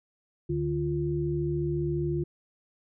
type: tone cluster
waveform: sine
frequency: 73.5 / 147.9 / 347.8 Hz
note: D2 / D3 / F4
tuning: +2 / +13 / -7 cents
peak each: -36 / -29 / -29 dBFS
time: 0.49-2.24 s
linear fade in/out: 10 ms
effects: none